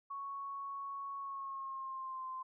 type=tone with pitch glide; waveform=sine; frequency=1108.7 to 1040.4 Hz; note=C#6 to C6; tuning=0 to -10 cents; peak=-40 dBFS; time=0.1-2.43 s; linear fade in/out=10 ms; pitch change=-110 cents; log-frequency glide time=1.18-2.26 s; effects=none